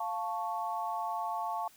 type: chord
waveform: sine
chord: F augmented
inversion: none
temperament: equal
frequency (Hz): 698.5 / 880 / 1108.7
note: F5 / A5 / C#6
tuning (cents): 0 / 0 / 0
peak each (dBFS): -37 / -35 / -38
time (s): 0-1.68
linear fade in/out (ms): 5
effects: white hiss -60 dBFS RMS until 1.76 s